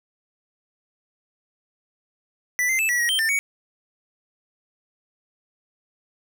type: tone with pitch steps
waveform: square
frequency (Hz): 1978 / 2078 / 2628 / 1940 / 1895 / 3137 / 1792 / 2241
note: B6 / C7 / E7 / B6 / A#6 / G7 / A6 / C#7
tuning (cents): +2 / -12 / -6 / -31 / +28 / +1 / +31 / +18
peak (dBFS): -20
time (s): 2.59-3.39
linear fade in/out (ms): 0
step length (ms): 100
effects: none

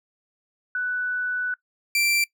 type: tone pair in turn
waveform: sine / sawtooth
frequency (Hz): 1488 / 2350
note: F#6 / D7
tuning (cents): +9 / +1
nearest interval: minor sixth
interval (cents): 792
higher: second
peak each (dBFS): -23 / -16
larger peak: second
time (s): 0.75-1.54 / 1.95-2.24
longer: first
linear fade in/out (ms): 2
effects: noise-tail reverb RT60 0.1 s tail -22 dB re dry

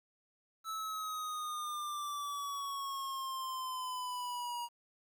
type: exponential sweep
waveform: square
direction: down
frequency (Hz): 1314 to 950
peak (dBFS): -38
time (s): 0.64-4.69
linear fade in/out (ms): 50
effects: 11-bit

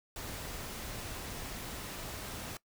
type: noise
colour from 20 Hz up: pink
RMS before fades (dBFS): -42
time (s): 0.16-2.57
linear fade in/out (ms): 2
effects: noise-tail reverb RT60 0.1 s tail -20 dB re dry

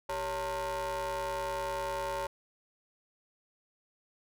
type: ring-modulated tone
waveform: 35% pulse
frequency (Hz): 170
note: F3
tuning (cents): -46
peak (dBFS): -28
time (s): 0.09-2.27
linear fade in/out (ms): 5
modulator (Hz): 730
effects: none

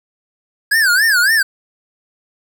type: tone with vibrato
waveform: square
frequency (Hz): 1610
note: G6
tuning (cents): +46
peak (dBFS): -11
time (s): 0.71-1.43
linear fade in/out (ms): 10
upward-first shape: sine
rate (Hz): 3.6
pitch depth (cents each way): 220
effects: 8-bit

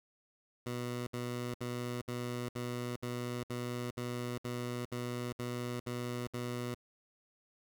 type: tone bursts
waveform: 15% pulse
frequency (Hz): 122.1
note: B2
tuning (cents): -19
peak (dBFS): -30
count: 13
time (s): 0.66-6.746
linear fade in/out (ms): 5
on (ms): 410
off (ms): 63
effects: none

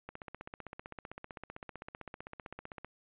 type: click train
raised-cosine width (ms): 0.5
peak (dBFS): -28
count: 44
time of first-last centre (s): 0.09-2.846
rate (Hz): 15.6
effects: resampled to 8000 Hz

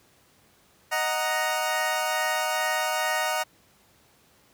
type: chord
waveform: 20% pulse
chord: D# minor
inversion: none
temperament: equal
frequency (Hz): 622.3 / 740 / 932.3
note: D#5 / F#5 / A#5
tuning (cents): 0 / 0 / 0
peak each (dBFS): -24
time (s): 0.91-3.44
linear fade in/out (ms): 20
effects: pink hiss -60 dBFS RMS until 4.53 s + high-pass 80 Hz 12 dB/octave

